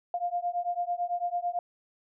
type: beating tone pair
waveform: sine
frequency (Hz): 698.5 / 707.5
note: F5 / F5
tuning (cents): 0 / +22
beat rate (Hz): 9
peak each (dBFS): -31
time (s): 0.14-1.59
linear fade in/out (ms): 2
effects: none